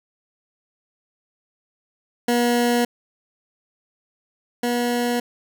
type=tone pair in turn; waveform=20% pulse; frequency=240 / 241.3 Hz; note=B3 / B3; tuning=-49 / -40 cents; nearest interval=unison; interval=9 cents; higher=second; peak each=-12 / -15 dBFS; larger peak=first; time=2.28-2.85 / 4.63-5.2 s; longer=neither; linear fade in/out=5 ms; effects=none